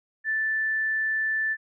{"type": "tone", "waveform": "sine", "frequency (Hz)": 1760, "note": "A6", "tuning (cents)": 0, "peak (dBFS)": -23, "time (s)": [0.24, 1.57], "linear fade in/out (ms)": 50, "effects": []}